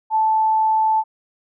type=tone; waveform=sine; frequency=876 Hz; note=A5; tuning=8 cents flat; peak=-14 dBFS; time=0.1-1.04 s; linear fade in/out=50 ms; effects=none